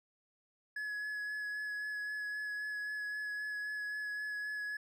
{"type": "tone with vibrato", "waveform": "triangle", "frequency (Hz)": 1692, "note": "G#6", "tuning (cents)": 32, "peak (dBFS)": -35, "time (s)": [0.76, 4.77], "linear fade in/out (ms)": 5, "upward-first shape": "sine", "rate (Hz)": 3.8, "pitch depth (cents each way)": 14, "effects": []}